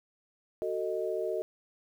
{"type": "chord", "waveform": "sine", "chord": "D# diminished", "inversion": "first", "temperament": "just", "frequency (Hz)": [373.4, 448, 622.3], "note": ["F#4", "A4", "D#5"], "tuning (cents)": [16, 31, 0], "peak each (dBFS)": -34, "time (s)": [0.62, 1.42], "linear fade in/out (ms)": 0, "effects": ["10-bit"]}